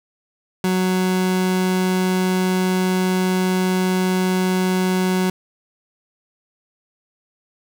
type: tone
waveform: 30% pulse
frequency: 185 Hz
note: F#3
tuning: in tune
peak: -14 dBFS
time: 0.64-5.3 s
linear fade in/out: 2 ms
effects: none